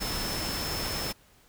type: tone in noise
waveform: sine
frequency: 5274 Hz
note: E8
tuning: in tune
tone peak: -35 dBFS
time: 0-1.13 s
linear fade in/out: 20 ms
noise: pink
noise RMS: -33 dBFS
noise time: 0-1.13 s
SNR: -5 dB
effects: pink hiss -60 dBFS RMS until 1.48 s